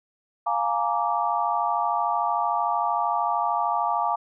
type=chord; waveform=sine; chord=Bb dominant seventh; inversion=second; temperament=just; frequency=699.2 / 839.1 / 932.3 / 1165.4 Hz; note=F5 / Ab5 / Bb5 / D6; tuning=+2 / +18 / 0 / -14 cents; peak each=-27 dBFS; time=0.46-4.16 s; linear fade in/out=10 ms; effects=none